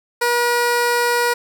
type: tone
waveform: 15% pulse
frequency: 480 Hz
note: B4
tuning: 49 cents flat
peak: -9 dBFS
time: 0.21-1.34 s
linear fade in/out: 10 ms
effects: none